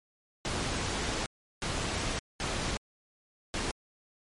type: noise bursts at uneven times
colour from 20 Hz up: pink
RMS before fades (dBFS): -32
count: 4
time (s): 0.45-1.26 / 1.62-2.19 / 2.4-2.77 / 3.54-3.71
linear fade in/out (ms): 0
effects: low-pass 8000 Hz 12 dB/octave + MP3 48 kbps